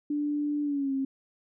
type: tone with pitch glide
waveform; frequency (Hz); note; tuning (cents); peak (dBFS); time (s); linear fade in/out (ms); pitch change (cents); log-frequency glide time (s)
sine; 293.7 to 269.3; D4 to C#4; 0 to -50; -26; 0.1-1.05; 5; -150; 0.63-0.93
effects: none